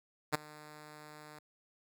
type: tone with ADSR envelope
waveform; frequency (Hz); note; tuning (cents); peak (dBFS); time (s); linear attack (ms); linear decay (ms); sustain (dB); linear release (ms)
5% pulse; 151.3; D#3; -48; -15; 0.32-1.39; 26; 13; -24; 5
effects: none